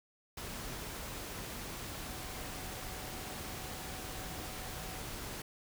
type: tone in noise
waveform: sine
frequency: 748 Hz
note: F#5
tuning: 19 cents sharp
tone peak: -53 dBFS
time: 2.04-5 s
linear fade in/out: 5 ms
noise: pink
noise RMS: -43 dBFS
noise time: 0.37-5.42 s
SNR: -13 dB
effects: none